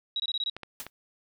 sine tone bursts, 3851 Hz, B7, 44 cents flat, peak -27 dBFS, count 6, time 0.16-0.498 s, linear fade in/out 2 ms, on 38 ms, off 22 ms
clicks, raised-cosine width 0.3 ms, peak -23 dBFS, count 3, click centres 0.566 / 0.633 / 0.866 s
white noise with exponential decay, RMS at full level -34 dBFS, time 0.8-0.9 s, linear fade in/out 0 ms, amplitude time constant 21 ms
effects none

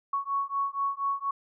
sine beating tone pair, 1109 / 1113.2 Hz, C#6 / C#6, 0 / +7 cents, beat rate 4.2 Hz, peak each -30 dBFS, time 0.13-1.31 s, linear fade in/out 5 ms, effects none

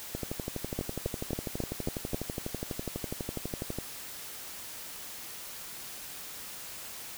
two click trains, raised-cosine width 2 ms, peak -17 / -20 dBFS, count 6 / 45, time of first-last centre 0.79-2.145 / 0.15-3.786 s, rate 3.69 / 12.1 Hz, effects white hiss -43 dBFS RMS until 7.17 s

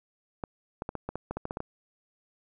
clicks, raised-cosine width 1 ms, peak -19 dBFS, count 12, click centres 0.438 / 0.821 / 0.891 / 0.953 / 1.09 / 1.156 / 1.31 / 1.37 / 1.454 / 1.509 / 1.571 / 1.604 s, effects none

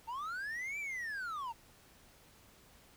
triangle linear two-way sweep, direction up then down, 880 to 2366 to 880 Hz, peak -36 dBFS, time 0.07-1.53 s, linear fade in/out 20 ms, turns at 0.79 s, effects pink hiss -62 dBFS RMS until 2.96 s

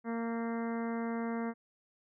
harmonic tone with a mistuned harmonic, 230.7 Hz, A#3, 18 cents flat, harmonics 1 / 2 / 3 / 4 / 5 / 6 / 7 / 8 / 9, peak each -34 / -40 / -44 / -46 / -48 / -50 / -51 / -52 / -53 dBFS, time 0.04-1.54 s, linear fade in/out 50 ms, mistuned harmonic 7, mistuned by -22 cents, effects none

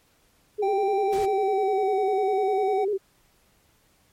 sine tone with vibrato, 403.4 Hz, G4, 50 cents sharp, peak -22 dBFS, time 0.58-2.98 s, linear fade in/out 20 ms, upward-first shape square, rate 10 Hz, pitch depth 72 cents each way
triangle tone with pitch glide, 784 to 755.1 Hz, G5 to F#5, 0 to +35 cents, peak -23 dBFS, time 0.62-2.85 s, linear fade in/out 10 ms, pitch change -65 cents, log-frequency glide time 0.97-1.95 s
pink noise, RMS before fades -39 dBFS, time 1.12-1.26 s, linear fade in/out 10 ms
effects pink hiss -63 dBFS RMS until 4.12 s + MP3 64 kbps

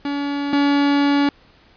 45% pulse tone pair in turn, 284.6 / 284.6 Hz, C#4 / C#4, +46 / +46 cents, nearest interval unison, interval 0 cents, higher neither, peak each -21 / -14 dBFS, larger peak second, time 0.05-0.53 / 0.53-1.29 s, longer second, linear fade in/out 2 ms, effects pink hiss -52 dBFS RMS until 1.76 s + resampled to 11025 Hz

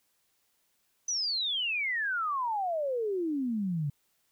sine exponential sweep, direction down, 6120 to 138.59 Hz, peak -28 dBFS, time 1.08-3.9 s, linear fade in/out 5 ms, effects white hiss -73 dBFS RMS until 4.31 s

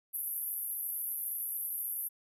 pink band-pass noise, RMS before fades -37 dBFS, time 0.13-2.09 s, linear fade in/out 20 ms, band 11000 to 13000 Hz, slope 96 dB/octave, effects none

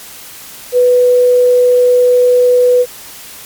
sine tone, 494.6 Hz, B4, 3 cents sharp, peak -5 dBFS, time 0.72-2.86 s, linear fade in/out 50 ms, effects white hiss -32 dBFS RMS until 3.45 s + MP3 96 kbps

